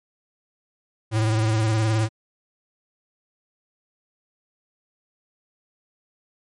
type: tone with vibrato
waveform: square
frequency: 110 Hz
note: A2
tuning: in tune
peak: -19 dBFS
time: 1.11-2.09 s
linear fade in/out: 50 ms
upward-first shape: triangle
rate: 19 Hz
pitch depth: 55 cents each way
effects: MP3 48 kbps